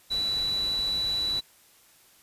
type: tone in noise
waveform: sine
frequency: 3951 Hz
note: B7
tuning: in tune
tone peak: -25 dBFS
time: 0.1-1.41 s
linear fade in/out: 20 ms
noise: pink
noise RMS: -41 dBFS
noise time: 0.1-1.41 s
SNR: +13 dB
effects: white hiss -58 dBFS RMS until 2.22 s + resampled to 32000 Hz